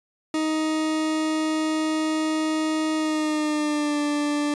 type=tone with pitch glide; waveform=40% pulse; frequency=313 to 293.7 Hz; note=D#4 to D4; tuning=+10 to 0 cents; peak=-21 dBFS; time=0.34-4.54 s; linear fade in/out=2 ms; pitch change=-110 cents; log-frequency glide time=2.96-3.99 s; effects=resampled to 22050 Hz

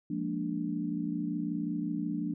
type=chord; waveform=sine; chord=Bb dominant seventh; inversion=second; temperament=equal; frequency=174.61 / 207.7 / 233.1 / 293.7 Hz; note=F3 / Ab3 / Bb3 / D4; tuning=0 / 0 / 0 / 0 cents; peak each=-36 / -38 / -37 / -34 dBFS; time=0.1-2.34 s; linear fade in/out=5 ms; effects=none

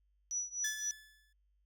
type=tone with tremolo; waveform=sine; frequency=5890 Hz; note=F#8; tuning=9 cents flat; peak=-32 dBFS; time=0.31-0.91 s; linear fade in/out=0 ms; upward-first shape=triangle; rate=3.9 Hz; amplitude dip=95%
type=tone with exponential decay; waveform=sawtooth; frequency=1729 Hz; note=A6; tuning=31 cents flat; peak=-31 dBFS; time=0.64-1.33 s; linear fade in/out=5 ms; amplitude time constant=150 ms
effects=added 50 Hz sine -70 dBFS peak until 1.65 s

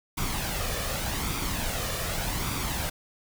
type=noise with flanger; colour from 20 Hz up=pink; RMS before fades=-30 dBFS; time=0.17-2.9 s; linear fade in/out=10 ms; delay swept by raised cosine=0.84 to 1.71 ms; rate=0.85 Hz; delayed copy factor=+0.5; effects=none

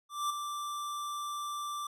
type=tone with ADSR envelope; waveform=square; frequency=1174.7 Hz; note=D6; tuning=in tune; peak=-29 dBFS; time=0.09-1.87 s; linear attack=210 ms; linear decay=6 ms; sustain=-7 dB; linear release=4 ms; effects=resampled to 32000 Hz

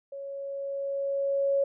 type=tone with level ramp; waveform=sine; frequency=554.4 Hz; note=C#5; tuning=in tune; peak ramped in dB=-36 to -21 dBFS; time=0.12-1.64 s; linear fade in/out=5 ms; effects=none

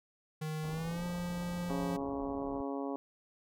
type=tone with pitch glide; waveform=square; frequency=155.56 to 175.62 Hz; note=D#3 to F3; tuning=0 to +10 cents; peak=-36 dBFS; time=0.41-1.97 s; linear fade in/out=10 ms; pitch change=+210 cents; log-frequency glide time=0.68-1.04 s
type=low-pass noise; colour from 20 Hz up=pink; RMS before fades=-48 dBFS; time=0.63-2.62 s; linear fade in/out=10 ms; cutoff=1100 Hz; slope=48 dB/octave
type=harmonic tone; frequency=138.59 Hz; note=C#3; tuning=in tune; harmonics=2 / 3 / 4 / 5 / 6 / 7 / 8; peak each=-37 / -41 / -43 / -45 / -47 / -48 / -49 dBFS; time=1.7-2.96 s; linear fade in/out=0 ms
effects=none

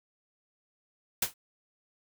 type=noise with exponential decay; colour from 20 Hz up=white; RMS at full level=-22 dBFS; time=1.22-1.34 s; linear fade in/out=5 ms; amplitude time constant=24 ms; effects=none

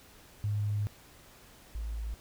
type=tone pair in turn; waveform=sine; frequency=103.83 / 55 Hz; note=G#2 / A1; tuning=0 / 0 cents; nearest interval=major seventh; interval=1100 cents; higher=first; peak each=-28 / -33 dBFS; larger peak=first; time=0.44-0.87 / 1.75-2.14 s; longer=first; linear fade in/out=0 ms; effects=pink hiss -56 dBFS RMS until 2.2 s

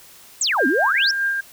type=exponential two-way sweep; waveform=sine; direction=down then up; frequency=8372 to 243.2 to 5720 Hz; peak=-17 dBFS; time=0.41-1.11 s; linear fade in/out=2 ms; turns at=0.67 s
type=tone with tremolo; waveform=sine; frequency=1600 Hz; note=G6; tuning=35 cents sharp; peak=-17 dBFS; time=0.58-1.41 s; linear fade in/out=10 ms; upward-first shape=sine; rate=4.8 Hz; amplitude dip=35%
effects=white hiss -46 dBFS RMS until 1.52 s

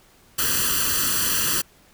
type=noise with comb filter; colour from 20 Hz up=white; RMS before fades=-22 dBFS; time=0.38-1.62 s; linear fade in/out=10 ms; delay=0.67 ms; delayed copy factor=+1; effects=pink hiss -55 dBFS RMS until 1.93 s

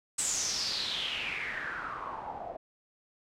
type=noise with low-pass filter sweep; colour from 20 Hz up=white; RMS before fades=-35 dBFS; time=0.18-2.57 s; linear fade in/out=10 ms; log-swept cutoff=8100 to 630 Hz; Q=6.4; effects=none

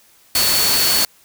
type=tone in noise; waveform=sine; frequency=4435 Hz; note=C#8; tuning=in tune; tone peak=-18 dBFS; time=0.35-1.05 s; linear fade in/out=2 ms; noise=white; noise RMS=-17 dBFS; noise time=0.35-1.05 s; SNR=-4 dB; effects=white hiss -52 dBFS RMS until 1.24 s

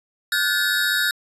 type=tone cluster; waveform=square; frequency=1438 / 1533 / 1729 / 3779 Hz; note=F#6 / G6 / A6 / A#7; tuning=-50 / -39 / -31 / +23 cents; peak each=-25 dBFS; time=0.32-1.11 s; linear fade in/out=2 ms; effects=resampled to 32000 Hz

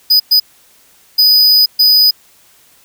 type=tone bursts at uneven times; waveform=square; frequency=4978 Hz; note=D#8; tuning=in tune; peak=-6 dBFS; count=4; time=0.1-0.2 / 0.31-0.4 / 1.18-1.66 / 1.79-2.11 s; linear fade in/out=10 ms; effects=white hiss -48 dBFS RMS until 2.84 s

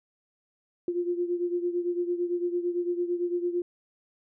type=beating tone pair; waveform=sine; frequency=349.2 / 358.1 Hz; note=F4 / F4; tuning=0 / +43 cents; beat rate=8.9 Hz; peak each=-27 / -32 dBFS; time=0.88-3.62 s; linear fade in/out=2 ms; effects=none

